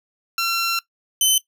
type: tone pair in turn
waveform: 15% pulse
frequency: 1360 / 3053 Hz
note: F6 / G7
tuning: -46 / -46 cents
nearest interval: octave + major second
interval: 1400 cents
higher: second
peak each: -13 / -7 dBFS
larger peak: second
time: 0.38-0.79 / 1.21-1.38 s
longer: first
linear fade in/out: 2 ms
effects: noise-tail reverb RT60 0.1 s tail -18 dB re dry